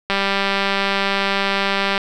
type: click train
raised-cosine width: 0.3 ms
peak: -3 dBFS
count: 371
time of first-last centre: 0.1-1.978 s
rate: 197 Hz
effects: none